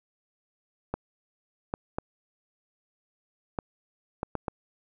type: clicks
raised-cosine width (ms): 1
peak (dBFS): -15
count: 7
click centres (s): 0.94 / 1.739 / 1.985 / 3.588 / 4.231 / 4.353 / 4.482
effects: none